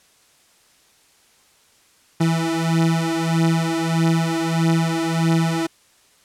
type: beating tone pair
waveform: 30% pulse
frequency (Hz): 163.7 / 165.3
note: E3 / E3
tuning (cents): -12 / +5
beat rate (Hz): 1.6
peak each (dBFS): -17 / -18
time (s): 2.2-5.67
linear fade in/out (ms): 10
effects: white hiss -56 dBFS RMS until 6.24 s + low-pass 10000 Hz 12 dB/octave